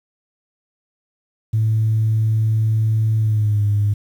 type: tone with pitch glide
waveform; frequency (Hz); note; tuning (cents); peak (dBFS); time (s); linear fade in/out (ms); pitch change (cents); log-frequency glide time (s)
sine; 110 to 103.23; A2 to G#2; 0 to -10; -13; 1.53-3.94; 10; -110; 3.18-3.64
effects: tanh soft clip ceiling -10 dBFS + 8-bit